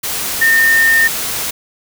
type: tone in noise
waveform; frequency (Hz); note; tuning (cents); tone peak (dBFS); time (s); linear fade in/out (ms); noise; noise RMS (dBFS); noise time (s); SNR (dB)
sine; 1820; A#6; -42; -8; 0.41-1.08; 10; white; -20; 0.03-1.51; +9
effects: none